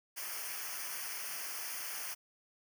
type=noise with comb filter; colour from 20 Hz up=white; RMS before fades=-41 dBFS; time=0.16-2.15 s; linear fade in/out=20 ms; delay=0.26 ms; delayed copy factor=-0.9; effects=none